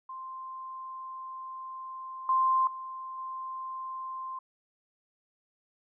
sine tone with level steps, 1046.5 Hz, C6, in tune, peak -38 / -22 / -37 / -35 dBFS, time 0.09-4.39 s, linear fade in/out 5 ms, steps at 2.29 / 2.67 / 3.18 s, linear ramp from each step 2 ms, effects none

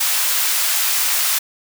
white high-pass noise, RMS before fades -18 dBFS, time 0-1.39 s, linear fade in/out 10 ms, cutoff 950 Hz, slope 12 dB/octave, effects none

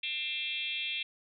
sine tone with frequency modulation, 2960 Hz, F#7, in tune, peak -32 dBFS, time 0.03-1.03 s, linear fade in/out 5 ms, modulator 288 Hz, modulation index 2.3, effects none

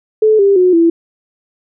sine tone with pitch steps, 433.3 / 397.3 / 364.4 / 334.1 Hz, A4 / G4 / F#4 / E4, -27 / +23 / -26 / +23 cents, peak -6 dBFS, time 0.22-0.9 s, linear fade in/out 5 ms, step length 170 ms, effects none

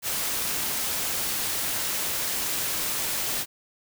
white noise, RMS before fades -28 dBFS, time 0.02-3.46 s, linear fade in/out 50 ms, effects none

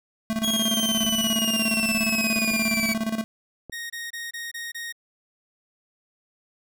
square tone with tremolo, 221.6 Hz, A3, 13 cents sharp, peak -23 dBFS, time 0.3-3.24 s, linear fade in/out 0 ms, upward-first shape square, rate 17 Hz, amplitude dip 70%
sawtooth exponential sweep, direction down, 3322 to 2278 Hz, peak -20 dBFS, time 0.43-2.94 s, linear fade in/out 10 ms
clicks, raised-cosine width 2 ms, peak -25 dBFS, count 4, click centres 1.05 / 2.366 / 2.516 / 3.697 s
sawtooth tone bursts, 1864.7 Hz, A#6, in tune, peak -28 dBFS, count 6, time 3.72-4.925 s, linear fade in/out 10 ms, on 180 ms, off 25 ms
effects none

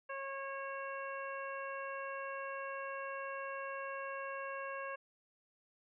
harmonic tone with a mistuned harmonic, 546 Hz, C#5, 26 cents flat, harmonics 1 / 2 / 3 / 4 / 5, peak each -44 / -44 / -46 / -54 / -51 dBFS, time 0.09-4.96 s, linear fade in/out 10 ms, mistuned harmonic 4, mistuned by +28 cents, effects none

